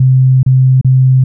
sine tone with dropouts, 130.2 Hz, C3, 8 cents flat, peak -4 dBFS, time 0-1.24 s, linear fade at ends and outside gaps 5 ms, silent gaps 0.431-0.462 / 0.813-0.846 s, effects none

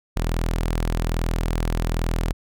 sawtooth tone, 41.2 Hz, E1, in tune, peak -17 dBFS, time 0.16-2.33 s, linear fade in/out 10 ms, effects none

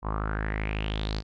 sawtooth tone with low-pass filter sweep, 52.8 Hz, G#1, 29 cents sharp, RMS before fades -30 dBFS, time 0.02-1.23 s, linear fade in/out 50 ms, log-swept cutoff 1000 to 4800 Hz, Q 5.8, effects none

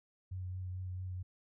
sine tone with vibrato, 92 Hz, F#2, 9 cents flat, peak -38 dBFS, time 0.31-1.23 s, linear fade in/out 10 ms, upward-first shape triangle, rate 4.5 Hz, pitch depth 21 cents each way, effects none

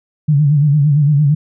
sine tone with vibrato, 146.4 Hz, D3, 5 cents flat, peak -8 dBFS, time 0.28-1.35 s, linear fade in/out 10 ms, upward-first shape sine, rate 8.8 Hz, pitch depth 88 cents each way, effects none

